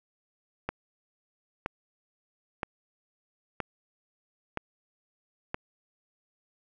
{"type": "click train", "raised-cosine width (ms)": 0.5, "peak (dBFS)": -15, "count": 6, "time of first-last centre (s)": [0.69, 5.544], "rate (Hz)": 1.03, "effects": []}